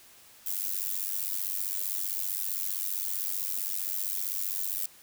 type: noise with amplitude modulation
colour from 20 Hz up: violet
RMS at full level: -28 dBFS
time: 0.46-4.86 s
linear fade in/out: 5 ms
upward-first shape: sine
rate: 95.4 Hz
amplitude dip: 100%
effects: white hiss -55 dBFS RMS until 5.02 s